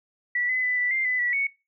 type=tone with pitch steps; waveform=sine; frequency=1955 / 2021 / 1996 / 1975 / 2095 / 2004 / 1948 / 2219 Hz; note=B6 / B6 / B6 / B6 / C7 / B6 / B6 / C#7; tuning=-18 / +39 / +18 / 0 / +2 / +25 / -24 / +1 cents; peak=-22 dBFS; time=0.35-1.47 s; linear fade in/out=5 ms; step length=140 ms; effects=noise-tail reverb RT60 0.3 s tail -23 dB re dry